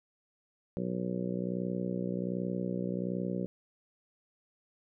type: harmonic tone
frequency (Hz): 61.3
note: B1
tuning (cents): -12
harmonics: 2 / 3 / 4 / 5 / 6 / 7 / 8 / 9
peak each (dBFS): -43 / -34 / -40 / -43 / -40 / -46 / -41 / -43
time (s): 0.77-3.46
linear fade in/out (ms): 0
effects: none